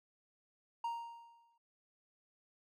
triangle tone with exponential decay, 932.3 Hz, A#5, in tune, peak -32 dBFS, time 0.84-1.58 s, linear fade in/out 5 ms, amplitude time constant 160 ms, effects none

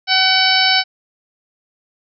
harmonic tone with a mistuned harmonic, 755 Hz, F#5, 35 cents sharp, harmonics 1 / 2 / 3 / 4 / 5 / 6 / 7, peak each -19 / -19 / -19 / -19 / -19 / -19 / -19 dBFS, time 0.07-0.84 s, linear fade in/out 50 ms, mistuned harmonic 5, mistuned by +60 cents, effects none

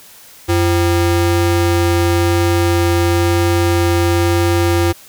square ring-modulated tone, 215.9 Hz, A3, 33 cents flat, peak -9 dBFS, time 0.48-4.93 s, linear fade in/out 20 ms, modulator 126 Hz, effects white hiss -41 dBFS RMS until 5.08 s

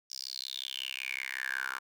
10% pulse tone with high-pass filter sweep, 65.41 Hz, C2, in tune, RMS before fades -38 dBFS, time 0.1-1.79 s, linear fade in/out 10 ms, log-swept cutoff 5400 to 1300 Hz, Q 8.8, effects none

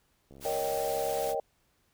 click train, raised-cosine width 2 ms, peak -38 dBFS, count 72, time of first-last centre 0.31-1.346 s, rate 68.5 Hz
white noise, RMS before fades -41 dBFS, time 0.4-1.35 s, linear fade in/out 50 ms
sine chord, Eb dominant seventh, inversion second, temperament equal, 466.2 / 554.4 / 622.3 / 784 Hz, Bb4 / Db5 / Eb5 / G5, 0 / 0 / 0 / 0 cents, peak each -34 dBFS, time 0.45-1.4 s, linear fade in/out 2 ms
effects pink hiss -71 dBFS RMS until 1.93 s

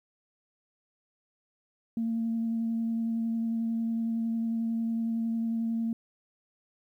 sine tone with vibrato, 228 Hz, A#3, 38 cents flat, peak -26 dBFS, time 1.97-5.93 s, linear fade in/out 2 ms, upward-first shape triangle, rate 11 Hz, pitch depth 14 cents each way, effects tanh soft clip ceiling -22 dBFS + 11-bit

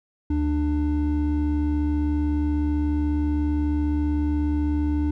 triangle tone pair together, 74.2 / 297.3 Hz, D2 / D4, +18 / +21 cents, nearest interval 2 octaves, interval 2403 cents, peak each -21 dBFS, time 0.3-5.11 s, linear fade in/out 5 ms, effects none

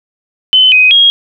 sine tone with pitch steps, 3042 / 2511 / 3273 Hz, F#7 / D#7 / G#7, +47 / +15 / -26 cents, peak -3 dBFS, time 0.53-1.1 s, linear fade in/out 0 ms, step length 190 ms, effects none

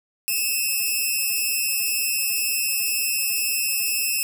5% pulse tone pair together, 2560 / 2702 Hz, D#7 / E7, +49 / +42 cents, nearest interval minor second, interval 93 cents, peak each -15 dBFS, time 0.28-4.23 s, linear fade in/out 0 ms, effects none

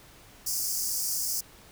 pink high-pass noise, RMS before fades -30 dBFS, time 0.46-1.41 s, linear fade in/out 10 ms, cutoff 4800 Hz, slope 96 dB/octave, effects pink hiss -53 dBFS RMS until 1.71 s

